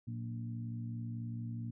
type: harmonic tone with a mistuned harmonic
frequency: 58.27 Hz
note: A#1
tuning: in tune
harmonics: 2 / 3 / 4 / 5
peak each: -39 / -51 / -44 / -54 dBFS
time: 0.07-1.71 s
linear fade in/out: 10 ms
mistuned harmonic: 3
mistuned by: +61 cents
effects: none